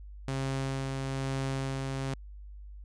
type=tone with tremolo; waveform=sawtooth; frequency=134.5 Hz; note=C3; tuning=48 cents sharp; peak=-26 dBFS; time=0.28-2.14 s; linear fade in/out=2 ms; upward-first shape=sine; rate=1.1 Hz; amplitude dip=25%; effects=added 50 Hz sine -43 dBFS peak until 2.84 s + resampled to 22050 Hz